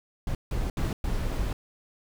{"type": "noise bursts at uneven times", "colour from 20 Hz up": "brown", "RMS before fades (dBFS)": -28, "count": 4, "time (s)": [[0.27, 0.35], [0.51, 0.7], [0.77, 0.93], [1.04, 1.53]], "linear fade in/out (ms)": 2, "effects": []}